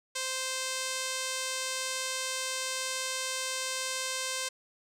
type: tone with low-pass filter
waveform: 5% pulse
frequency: 521 Hz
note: C5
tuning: 7 cents flat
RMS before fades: -34 dBFS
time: 0.15-4.49 s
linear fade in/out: 10 ms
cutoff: 9600 Hz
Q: 5.2
effects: none